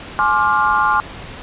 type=chord; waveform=sine; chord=D half-diminished seventh; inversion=second; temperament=just; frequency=845.8 / 1057.2 / 1174.7 / 1409.6 Hz; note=Ab5 / C6 / D6 / F6; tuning=+31 / +18 / 0 / +16 cents; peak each=-18 dBFS; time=0.19-1 s; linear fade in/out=0 ms; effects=pink hiss -33 dBFS RMS until 1.42 s + resampled to 8000 Hz